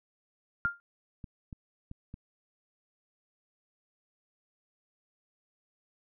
sine tone with exponential decay, 1400 Hz, F6, 4 cents sharp, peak -22 dBFS, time 0.65-0.8 s, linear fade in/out 0 ms, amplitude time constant 31 ms
clicks, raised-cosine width 5 ms, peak -30 dBFS, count 5, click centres 0.656 / 1.242 / 1.528 / 1.914 / 2.141 s
effects none

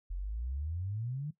sine exponential sweep, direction up, 42.07 to 155.56 Hz, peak -34 dBFS, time 0.1-1.31 s, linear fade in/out 10 ms, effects noise-tail reverb RT60 0.1 s tail -17 dB re dry

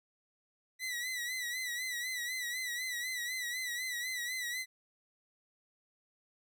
sawtooth tone with vibrato, 1975.5 Hz, B6, in tune, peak -32 dBFS, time 0.79-4.66 s, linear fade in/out 50 ms, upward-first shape sine, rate 4 Hz, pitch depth 70 cents each way, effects none

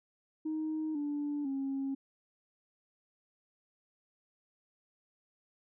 sine tone with pitch steps, 312.4 / 291.5 / 272 Hz, D#4 / D4 / C#4, +7 / -13 / -33 cents, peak -31 dBFS, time 0.45-1.95 s, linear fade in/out 10 ms, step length 500 ms, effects tanh soft clip ceiling -29 dBFS

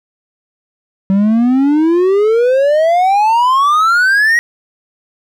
triangle exponential sweep, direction up, 190 to 1918 Hz, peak -6 dBFS, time 1.1-4.39 s, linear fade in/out 0 ms, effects none

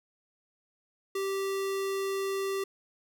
square tone, 390 Hz, G4, 9 cents flat, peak -30 dBFS, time 1.15-2.64 s, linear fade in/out 5 ms, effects none

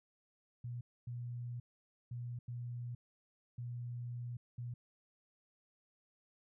sine tone bursts at uneven times, 120.9 Hz, B2, 36 cents flat, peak -40 dBFS, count 6, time 0.64-0.81 / 1.07-1.6 / 2.11-2.39 / 2.48-2.95 / 3.58-4.37 / 4.58-4.74 s, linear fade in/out 5 ms, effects none

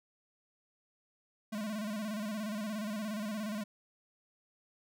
square tone with vibrato, 212.1 Hz, G#3, 37 cents sharp, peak -36 dBFS, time 1.52-3.64 s, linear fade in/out 10 ms, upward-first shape square, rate 17 Hz, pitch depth 68 cents each way, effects none

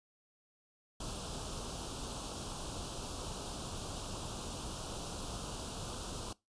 pink band-stop noise, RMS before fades -42 dBFS, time 1-6.33 s, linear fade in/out 5 ms, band 1400 to 2800 Hz, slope 48 dB/octave, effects noise-tail reverb RT60 0.2 s tail -21 dB re dry + resampled to 22050 Hz

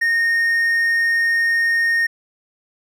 triangle tone, 1846 Hz, A#6, 17 cents flat, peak -13 dBFS, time 0.01-2.07 s, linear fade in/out 10 ms, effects none

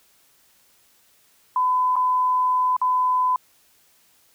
sine tone with dropouts, 1008 Hz, B5, 35 cents sharp, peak -17 dBFS, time 1.56-3.36 s, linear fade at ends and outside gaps 2 ms, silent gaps 1.957-1.964 / 2.766-2.815 s, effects white hiss -59 dBFS RMS until 4.34 s

